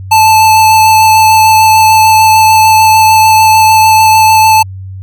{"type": "tone with vibrato", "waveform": "square", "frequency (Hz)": 876, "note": "A5", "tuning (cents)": -8, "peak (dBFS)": -3, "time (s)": [0.11, 4.63], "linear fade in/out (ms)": 10, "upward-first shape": "triangle", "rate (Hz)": 6.7, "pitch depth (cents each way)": 13, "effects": ["added 95 Hz sine -21 dBFS peak until 5.02 s"]}